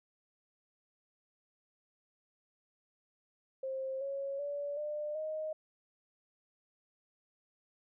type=tone with pitch steps; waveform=sine; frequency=530 / 551.9 / 574.6 / 598.4 / 623 Hz; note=C5 / C#5 / D5 / D5 / D#5; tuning=+22 / -8 / -38 / +32 / +2 cents; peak=-35 dBFS; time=3.63-5.53 s; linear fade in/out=5 ms; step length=380 ms; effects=none